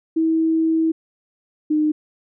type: tone pair in turn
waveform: sine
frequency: 322.9 / 305.2 Hz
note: E4 / D#4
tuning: -36 / -33 cents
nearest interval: minor second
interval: 97 cents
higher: first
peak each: -15 dBFS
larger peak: neither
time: 0.16-0.92 / 1.7-1.92 s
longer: first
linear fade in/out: 10 ms
effects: none